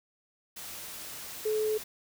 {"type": "tone in noise", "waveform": "sine", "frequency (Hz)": 431, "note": "A4", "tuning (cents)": -36, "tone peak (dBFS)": -26, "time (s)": [1.45, 1.78], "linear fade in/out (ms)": 10, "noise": "white", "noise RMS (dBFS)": -42, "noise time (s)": [0.56, 1.84], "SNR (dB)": 13, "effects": []}